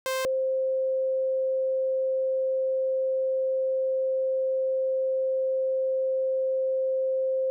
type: tone pair in turn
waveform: sawtooth / sine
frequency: 523.3 / 525.5 Hz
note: C5 / C5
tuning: 0 / +7 cents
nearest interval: unison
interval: 7 cents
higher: second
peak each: -22 / -23 dBFS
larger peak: first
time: 0.06-0.25 / 0.25-7.5 s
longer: second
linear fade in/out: 0 ms
effects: none